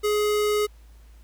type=tone; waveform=square; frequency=419.3 Hz; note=G#4; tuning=17 cents sharp; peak=-21 dBFS; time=0.03-0.67 s; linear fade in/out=20 ms; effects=added 55 Hz sine -46 dBFS peak until 1.23 s + pink hiss -61 dBFS RMS until 1.23 s